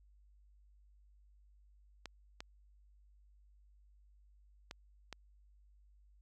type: clicks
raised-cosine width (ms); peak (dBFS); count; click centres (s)
0.2; -27; 4; 2.057 / 2.405 / 4.711 / 5.127
effects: added 50 Hz sine -62 dBFS peak until 6.21 s